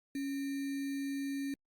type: tone with sample-and-hold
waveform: sine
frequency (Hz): 277.2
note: C#4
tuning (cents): 0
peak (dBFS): -34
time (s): 0.15-1.54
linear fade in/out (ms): 2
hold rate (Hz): 2100
effects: Opus 48 kbps